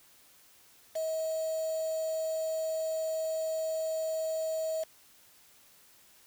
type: tone with quantisation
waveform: sine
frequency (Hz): 639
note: D#5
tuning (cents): +46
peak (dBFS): -30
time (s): 0.95-4.84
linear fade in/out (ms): 10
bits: 7
effects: white hiss -60 dBFS RMS until 6.26 s